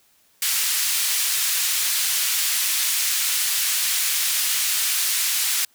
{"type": "band-pass noise", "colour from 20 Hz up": "white", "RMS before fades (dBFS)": -22, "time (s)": [0.42, 5.65], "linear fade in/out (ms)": 2, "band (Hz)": [1900, 14000], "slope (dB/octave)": 12, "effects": ["white hiss -60 dBFS RMS until 5.74 s"]}